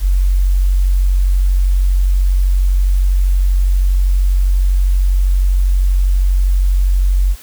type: tone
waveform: sine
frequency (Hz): 46.25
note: F#1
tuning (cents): 0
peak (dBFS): -9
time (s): 0-7.36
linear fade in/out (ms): 50
effects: white hiss -39 dBFS RMS until 7.42 s